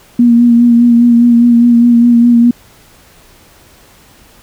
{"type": "tone with vibrato", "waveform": "sine", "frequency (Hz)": 237.3, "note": "A#3", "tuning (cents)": 31, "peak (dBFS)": -3, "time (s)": [0.19, 2.51], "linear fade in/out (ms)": 5, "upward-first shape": "sine", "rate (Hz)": 4.9, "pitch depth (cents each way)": 27, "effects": ["pink hiss -43 dBFS RMS until 4.42 s"]}